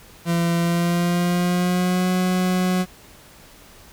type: tone with pitch glide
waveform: 40% pulse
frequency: 169.9 to 183.15 Hz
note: F3 to F#3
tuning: -47 to -17 cents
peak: -17 dBFS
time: 0.25-2.86 s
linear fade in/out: 50 ms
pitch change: +130 cents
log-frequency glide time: 0.58-2.1 s
effects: pink hiss -47 dBFS RMS until 3.92 s